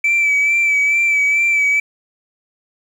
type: tone with vibrato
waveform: sine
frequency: 2314 Hz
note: D7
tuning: 26 cents flat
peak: -10 dBFS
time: 0.04-1.8 s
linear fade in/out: 5 ms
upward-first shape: sine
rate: 2.3 Hz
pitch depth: 33 cents each way
effects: tanh soft clip ceiling -10 dBFS + 7-bit